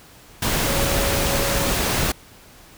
sine tone in noise, 554.4 Hz, C#5, in tune, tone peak -27 dBFS, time 0.65-1.71 s, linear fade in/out 5 ms, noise pink, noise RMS -21 dBFS, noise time 0.42-2.12 s, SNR -9 dB, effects pink hiss -47 dBFS RMS until 2.77 s

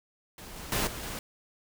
pink noise with level steps, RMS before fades -45 / -42 / -28 / -39 / -37 dBFS, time 0.38-1.19 s, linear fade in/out 2 ms, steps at 0.56 / 0.72 / 0.87 / 1.03 s, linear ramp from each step 2 ms, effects none

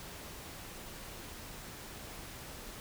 silence, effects pink hiss -47 dBFS RMS until 2.8 s

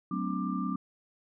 sine tone cluster, 187.1 / 218.1 / 253.7 / 289.8 / 1187 Hz, F#3 / A3 / B3 / D4 / D6, +20 / -15 / +47 / -23 / +18 cents, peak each -33 / -39 / -35 / -37 / -37 dBFS, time 0.11-0.76 s, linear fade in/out 5 ms, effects none

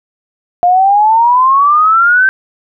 sine exponential sweep, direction up, 698.5 to 1568 Hz, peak -5 dBFS, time 0.63-2.29 s, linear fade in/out 0 ms, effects none

